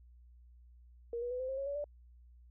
sine tone with pitch steps, 470 / 484.9 / 500.3 / 516.1 / 532.5 / 549.3 / 566.7 / 584.7 Hz, A#4 / B4 / B4 / C5 / C5 / C#5 / C#5 / D5, +14 / -32 / +22 / -24 / +30 / -16 / +38 / -8 cents, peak -35 dBFS, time 1.13-1.842 s, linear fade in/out 2 ms, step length 89 ms, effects added 60 Hz sine -56 dBFS peak until 2.5 s

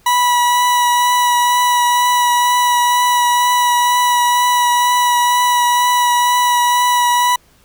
40% pulse tone with vibrato, 977 Hz, B5, 19 cents flat, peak -10 dBFS, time 0.06-7.36 s, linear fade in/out 5 ms, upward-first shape triangle, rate 2.1 Hz, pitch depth 14 cents each way, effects pink hiss -52 dBFS RMS until 7.64 s

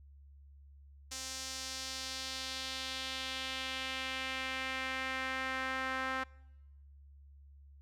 sawtooth tone with band-pass filter sweep, 262.4 Hz, C4, 5 cents sharp, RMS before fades -39 dBFS, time 1.11-6.24 s, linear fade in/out 10 ms, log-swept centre 6300 to 1500 Hz, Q 1.7, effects noise-tail reverb RT60 1.0 s tail -25 dB re dry + added 70 Hz sine -54 dBFS peak until 7.81 s

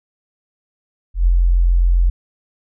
sine tone with ADSR envelope, 43.65 Hz, F1, in tune, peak -8 dBFS, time 1.14-2.1 s, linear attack 130 ms, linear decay 18 ms, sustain -2 dB, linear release 8 ms, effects none

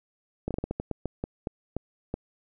slowing click train, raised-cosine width 2 ms, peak -16 dBFS, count 13, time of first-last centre 0.48-2.141 s, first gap 27 ms, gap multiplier 1.27, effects none

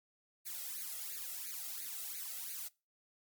blue noise with flanger, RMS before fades -43 dBFS, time 0.45-2.69 s, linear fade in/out 20 ms, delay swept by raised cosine 0.45 to 1.55 ms, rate 2.9 Hz, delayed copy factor +1, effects noise-tail reverb RT60 0.3 s tail -24 dB re dry + MP3 96 kbps

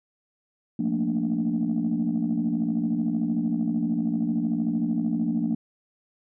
sine chord, Bb major seventh, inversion second, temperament equal, 174.61 / 220 / 233.1 / 293.7 Hz, F3 / A3 / Bb3 / D4, 0 / 0 / 0 / 0 cents, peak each -29 / -28 / -25 / -28 dBFS, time 0.79-5.55 s, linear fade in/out 5 ms, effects tanh soft clip ceiling -16 dBFS

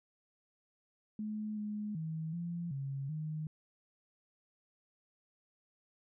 sine tone with pitch steps, 213.4 / 209.9 / 159.6 / 171.4 / 137.3 / 154.9 Hz, G#3 / G#3 / D#3 / F3 / C#3 / D#3, +47 / +19 / +44 / -32 / -16 / -7 cents, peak -36 dBFS, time 1.19-3.47 s, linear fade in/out 2 ms, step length 380 ms, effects none

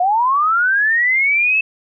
sine linear sweep, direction up, 698.5 to 2637 Hz, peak -12 dBFS, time 0-1.61 s, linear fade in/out 5 ms, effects none

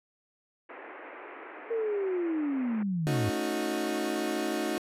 pink band-pass noise, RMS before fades -45 dBFS, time 0.69-2.83 s, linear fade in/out 5 ms, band 300 to 2400 Hz, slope 48 dB/octave
sine linear sweep, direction down, 466.2 to 98 Hz, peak -27 dBFS, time 1.7-3.3 s, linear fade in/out 10 ms
30% pulse chord, D# half-diminished seventh, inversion second, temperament equal with one note detuned, 220 / 277.2 / 311.1 / 363.4 Hz, A3 / C#4 / D#4 / F#4, 0 / 0 / 0 / -31 cents, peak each -34 / -34 / -30 / -31 dBFS, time 3.07-4.78 s, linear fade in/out 0 ms
effects resampled to 32000 Hz

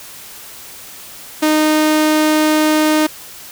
sawtooth tone, 308.1 Hz, D#4, 17 cents flat, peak -7 dBFS, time 1.42-3.07 s, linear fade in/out 10 ms, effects white hiss -35 dBFS RMS until 3.51 s

